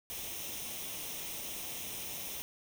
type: noise with comb filter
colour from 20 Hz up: white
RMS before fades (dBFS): -41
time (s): 0.1-2.42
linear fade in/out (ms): 0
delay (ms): 0.33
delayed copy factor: +0.6
effects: none